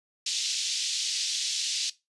white band-pass noise, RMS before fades -30 dBFS, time 0.26-1.9 s, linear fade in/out 5 ms, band 3100 to 6200 Hz, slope 24 dB/octave, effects noise-tail reverb RT60 0.2 s tail -17 dB re dry + resampled to 24000 Hz

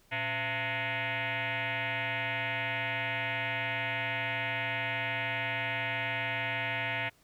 sine tone with frequency modulation, 116.54 Hz, A#2, in tune, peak -30 dBFS, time 0.11-7.1 s, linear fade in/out 20 ms, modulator 395 Hz, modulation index 6.6, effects pink hiss -65 dBFS RMS until 7.23 s

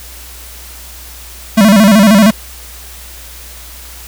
square tone with vibrato, 207.7 Hz, G#3, in tune, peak -4 dBFS, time 1.57-2.31 s, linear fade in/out 10 ms, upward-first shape square, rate 13 Hz, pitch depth 110 cents each way, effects added 60 Hz sine -33 dBFS peak until 4.07 s + white hiss -33 dBFS RMS until 4.07 s

